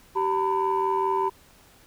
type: tone cluster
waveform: sine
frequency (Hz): 385.7 / 911 / 996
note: G4 / A#5 / B5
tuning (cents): -28 / -40 / +14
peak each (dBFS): -25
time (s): 0.15-1.3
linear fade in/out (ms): 20
effects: tanh soft clip ceiling -15 dBFS + pink hiss -55 dBFS RMS until 1.86 s